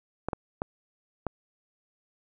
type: clicks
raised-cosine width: 1 ms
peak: -15 dBFS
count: 4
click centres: 0.286 / 0.332 / 0.619 / 1.267 s
effects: none